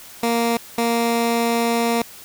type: tone pair in turn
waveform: 15% pulse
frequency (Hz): 233.1 / 233.1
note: A#3 / A#3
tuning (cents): 0 / 0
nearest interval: unison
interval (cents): 0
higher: neither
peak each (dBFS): -11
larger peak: neither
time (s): 0.23-0.57 / 0.78-2.02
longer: second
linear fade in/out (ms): 2
effects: white hiss -41 dBFS RMS until 2.24 s